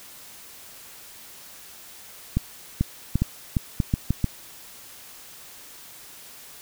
clicks, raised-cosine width 5 ms, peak -8 dBFS, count 9, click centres 2.37 / 2.81 / 3.156 / 3.22 / 3.568 / 3.802 / 3.939 / 4.106 / 4.243 s, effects white hiss -45 dBFS RMS until 6.61 s

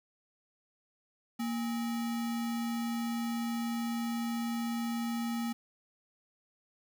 sine tone with sample-and-hold, 233.1 Hz, A#3, in tune, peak -31 dBFS, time 1.39-5.53 s, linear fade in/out 10 ms, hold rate 1050 Hz, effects none

